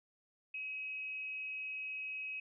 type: tone with frequency modulation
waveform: sine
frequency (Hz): 2546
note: D#7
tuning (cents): +39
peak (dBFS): -39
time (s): 0.54-2.4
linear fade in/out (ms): 5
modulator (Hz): 253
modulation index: 0.22
effects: none